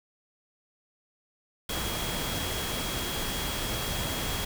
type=tone in noise; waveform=sine; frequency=3292 Hz; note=G#7; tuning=16 cents flat; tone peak=-38 dBFS; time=1.69-4.45 s; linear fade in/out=5 ms; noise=pink; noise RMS=-32 dBFS; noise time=1.69-4.45 s; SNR=-9 dB; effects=none